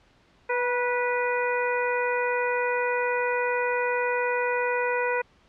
harmonic tone with a mistuned harmonic, 491.3 Hz, B4, 9 cents flat, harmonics 1 / 2 / 3 / 4 / 5, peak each -26 / -29 / -31 / -32 / -33 dBFS, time 0.49-5.22 s, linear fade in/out 10 ms, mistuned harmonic 2, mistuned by -23 cents, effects pink hiss -60 dBFS RMS until 5.48 s + low-pass 4000 Hz 12 dB/octave

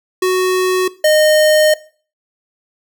square tone pair in turn, 370 / 614.3 Hz, F#4 / D#5, 0 / -22 cents, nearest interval major sixth, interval 878 cents, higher second, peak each -12 / -9 dBFS, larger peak second, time 0.22-0.88 / 1.04-1.74 s, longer second, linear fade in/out 5 ms, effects noise-tail reverb RT60 0.4 s tail -18 dB re dry

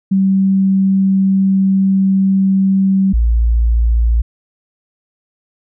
sine tone pair in turn, 192.7 / 57.29 Hz, G3 / A#1, -29 / -29 cents, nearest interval octave + major sixth, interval 2100 cents, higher first, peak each -9 dBFS, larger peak neither, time 0.11-3.13 / 3.13-4.22 s, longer first, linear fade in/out 10 ms, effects none

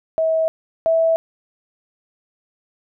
sine tone pair in turn, 644 / 654.1 Hz, E5 / E5, -41 / -14 cents, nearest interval unison, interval 27 cents, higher second, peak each -15 / -13 dBFS, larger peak second, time 0.18-0.48 / 0.86-1.16 s, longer neither, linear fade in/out 0 ms, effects none

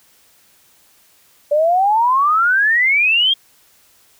sine exponential sweep, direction up, 575 to 3277 Hz, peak -11 dBFS, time 1.51-3.34 s, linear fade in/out 10 ms, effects white hiss -53 dBFS RMS until 4.19 s

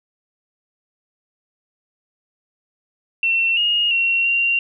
sine tone with pitch steps, 2706 / 2859 / 2734 / 2762 Hz, E7 / F7 / F7 / F7, +45 / +40 / -37 / -20 cents, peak -15 dBFS, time 3.23-4.59 s, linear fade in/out 2 ms, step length 340 ms, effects none

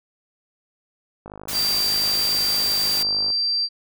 click train, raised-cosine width 1 ms, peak -23 dBFS, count 106, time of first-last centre 1.26-3.303 s, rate 51.4 Hz
white noise, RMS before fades -28 dBFS, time 1.48-3.03 s, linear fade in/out 5 ms
sine tone, 4699 Hz, D8, in tune, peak -19 dBFS, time 1.52-3.69 s, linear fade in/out 50 ms
effects none

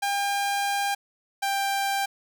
sawtooth tone pair in turn, 802 / 790.5 Hz, G5 / G5, +39 / +14 cents, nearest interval unison, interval 25 cents, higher first, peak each -20 dBFS, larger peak neither, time 0.02-0.95 / 1.42-2.06 s, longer first, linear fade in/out 10 ms, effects none

